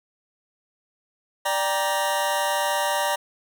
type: chord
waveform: sawtooth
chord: G minor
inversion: second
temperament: just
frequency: 588 / 784 / 940.8 Hz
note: D5 / G5 / Bb5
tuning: +2 / 0 / +16 cents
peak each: -22 / -24 / -21 dBFS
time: 1.45-3.16 s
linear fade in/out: 10 ms
effects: none